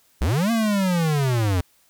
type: linear two-way sweep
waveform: square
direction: up then down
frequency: 51.91 to 234.1 to 85.3 Hz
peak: -19 dBFS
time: 0.21-1.61 s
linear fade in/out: 5 ms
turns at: 0.51 s
effects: white hiss -60 dBFS RMS until 1.89 s